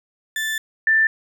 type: tone pair in turn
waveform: 35% pulse / sine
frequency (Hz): 1760 / 1774.3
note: A6 / A6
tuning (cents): 0 / +14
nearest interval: unison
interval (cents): 14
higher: second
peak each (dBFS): -20 / -13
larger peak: second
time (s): 0.36-0.58 / 0.87-1.07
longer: first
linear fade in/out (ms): 2
effects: none